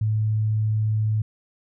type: tone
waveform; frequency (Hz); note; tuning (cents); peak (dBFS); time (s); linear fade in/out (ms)
sine; 108.2; A2; -29; -19; 0.01-1.22; 5
effects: none